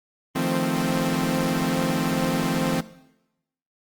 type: chord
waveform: sawtooth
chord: F dominant seventh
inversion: third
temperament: equal with one note detuned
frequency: 155.56 / 173.61 / 220 / 261.6 Hz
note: Eb3 / F3 / A3 / C4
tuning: 0 / -10 / 0 / 0 cents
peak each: -25 / -23 / -26 / -21 dBFS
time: 0.35-2.81 s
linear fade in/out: 10 ms
effects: noise-tail reverb RT60 0.9 s tail -18 dB re dry + Opus 24 kbps